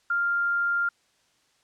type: tone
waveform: sine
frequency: 1396.9 Hz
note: F6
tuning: in tune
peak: -22 dBFS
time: 0.1-0.89 s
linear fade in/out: 5 ms
effects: white hiss -66 dBFS RMS until 1.63 s + low-pass 7000 Hz 12 dB/octave